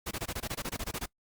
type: noise bursts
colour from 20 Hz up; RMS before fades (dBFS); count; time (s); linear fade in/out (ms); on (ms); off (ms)
pink; -35; 14; 0.06-1.061; 10; 52; 21
effects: noise-tail reverb RT60 0.1 s tail -23 dB re dry + Opus 48 kbps